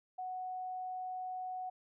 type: tone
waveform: sine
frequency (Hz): 740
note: F#5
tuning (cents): 0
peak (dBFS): -38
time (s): 0.18-1.7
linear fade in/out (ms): 10
effects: none

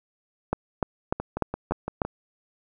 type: two click trains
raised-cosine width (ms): 1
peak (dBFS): -15 / -9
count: 6 / 6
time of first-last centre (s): 1.2-2.05 / 0.53-2.018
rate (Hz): 5.88 / 3.36
effects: none

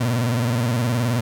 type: tone with vibrato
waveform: 30% pulse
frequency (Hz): 119.4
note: A#2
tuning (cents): +42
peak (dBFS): -16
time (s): 0-1.21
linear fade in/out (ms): 10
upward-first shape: square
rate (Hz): 19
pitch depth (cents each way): 93
effects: none

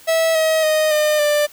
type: tone with pitch steps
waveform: 45% pulse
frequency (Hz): 651 / 635.8 / 620.9 / 606.4 / 592.2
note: E5 / D#5 / D#5 / D#5 / D5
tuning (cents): -22 / +37 / -4 / -45 / +14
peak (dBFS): -14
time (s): 0.07-1.47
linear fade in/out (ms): 20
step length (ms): 280
effects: white hiss -45 dBFS RMS until 1.52 s

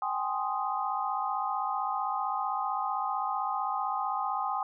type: chord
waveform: sine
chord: Ab major seventh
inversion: third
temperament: equal with one note detuned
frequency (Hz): 775 / 830.6 / 1046.5 / 1244.5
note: G5 / Ab5 / C6 / Eb6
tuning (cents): -20 / 0 / 0 / 0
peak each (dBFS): -34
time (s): 0.02-4.63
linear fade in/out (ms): 2
effects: none

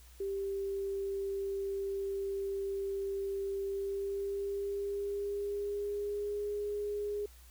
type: tone with pitch glide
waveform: sine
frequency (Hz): 393.1 to 412.6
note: G4 to G#4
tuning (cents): +5 to -11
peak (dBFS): -33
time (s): 0.2-7.26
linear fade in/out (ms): 5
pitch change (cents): +84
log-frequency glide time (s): 3.65-6.47
effects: added 60 Hz sine -54 dBFS peak until 7.5 s + white hiss -61 dBFS RMS until 7.5 s

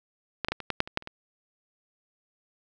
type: clicks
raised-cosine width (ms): 0.3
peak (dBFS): -12 / -11 / -11 / -21 / -11 / -6 / -23 / -8 / -29 / -21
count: 10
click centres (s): 0.447 / 0.485 / 0.52 / 0.603 / 0.703 / 0.804 / 0.875 / 0.974 / 1.024 / 1.074
effects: none

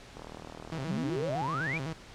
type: click train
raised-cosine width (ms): 1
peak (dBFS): -29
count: 27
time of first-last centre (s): 0.17-0.827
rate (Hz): 39.6
type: tone with vibrato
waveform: sawtooth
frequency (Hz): 146.83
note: D3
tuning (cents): 0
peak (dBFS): -30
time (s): 0.72-1.93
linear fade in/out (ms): 0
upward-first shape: square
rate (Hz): 7.9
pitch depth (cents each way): 170
type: exponential sweep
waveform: sine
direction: up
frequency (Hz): 164 to 2469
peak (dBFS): -31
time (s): 0.87-1.78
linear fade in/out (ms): 5
effects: pink hiss -50 dBFS RMS until 2.14 s + low-pass 6000 Hz 12 dB/octave

